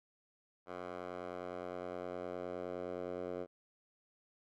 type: tone with band-pass filter sweep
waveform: 10% pulse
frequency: 89.7 Hz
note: F2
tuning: 47 cents sharp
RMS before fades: -43 dBFS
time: 0.66-3.47 s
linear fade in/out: 50 ms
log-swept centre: 860 to 520 Hz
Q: 1.6
effects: none